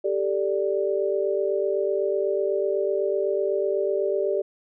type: chord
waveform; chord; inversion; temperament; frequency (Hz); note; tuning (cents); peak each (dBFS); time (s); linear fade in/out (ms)
sine; G suspended second; none; equal; 392 / 440 / 587.3; G4 / A4 / D5; 0 / 0 / 0; -24 / -28 / -26; 0.04-4.42; 10
effects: none